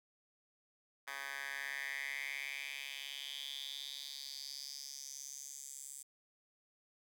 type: tone with high-pass filter sweep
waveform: 10% pulse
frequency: 138.59 Hz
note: C#3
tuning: in tune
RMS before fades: -45 dBFS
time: 1.07-6.03 s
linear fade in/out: 10 ms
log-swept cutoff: 1400 to 8100 Hz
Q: 4.9
effects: none